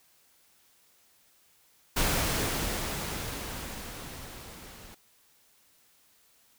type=noise with level ramp; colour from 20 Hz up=pink; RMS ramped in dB=-26 to -49 dBFS; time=1.96-4.95 s; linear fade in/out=10 ms; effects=white hiss -64 dBFS RMS until 6.58 s